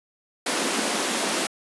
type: high-pass noise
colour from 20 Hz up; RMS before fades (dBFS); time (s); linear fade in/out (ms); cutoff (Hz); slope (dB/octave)
pink; -25; 0.46-1.47; 5; 200; 48
effects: resampled to 24000 Hz